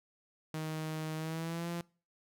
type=tone with pitch glide; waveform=sawtooth; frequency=157 to 171.21 Hz; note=D#3 to F3; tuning=+16 to -34 cents; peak=-32 dBFS; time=0.54-1.81 s; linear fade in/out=2 ms; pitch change=+150 cents; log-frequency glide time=1.16-1.69 s; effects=noise-tail reverb RT60 0.4 s tail -24 dB re dry